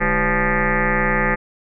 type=tone with frequency modulation; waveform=sine; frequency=864 Hz; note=A5; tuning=32 cents flat; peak=-15 dBFS; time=0-1.36 s; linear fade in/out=20 ms; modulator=179 Hz; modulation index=6.8; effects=none